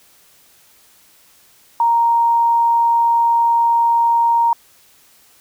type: tone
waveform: sine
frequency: 932.3 Hz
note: A#5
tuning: in tune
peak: -11 dBFS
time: 1.8-4.53 s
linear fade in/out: 2 ms
effects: white hiss -51 dBFS RMS until 5.4 s